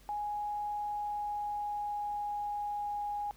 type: tone with pitch glide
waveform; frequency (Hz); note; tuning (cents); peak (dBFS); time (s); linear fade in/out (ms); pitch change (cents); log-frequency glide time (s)
sine; 830.6 to 824.4; G#5 to G#5; 0 to -13; -33; 0.09-3.31; 0; -13; 0.67-2.91
effects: added 48 Hz sine -58 dBFS peak until 3.36 s + pink hiss -62 dBFS RMS until 3.36 s